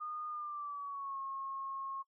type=tone with pitch glide; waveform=sine; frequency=1224 to 1084.2 Hz; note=D#6 to C#6; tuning=-29 to -39 cents; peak=-39 dBFS; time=0-2.03 s; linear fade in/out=20 ms; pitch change=-210 cents; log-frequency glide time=0.28-1.19 s; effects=noise-tail reverb RT60 0.1 s tail -19 dB re dry